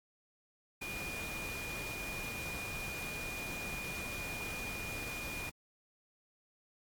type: tone in noise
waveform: sine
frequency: 2438 Hz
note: D#7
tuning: 36 cents flat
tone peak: -41 dBFS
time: 0.81-5.5 s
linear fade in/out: 10 ms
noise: pink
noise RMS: -44 dBFS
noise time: 0.81-5.5 s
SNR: 0 dB
effects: AAC 64 kbps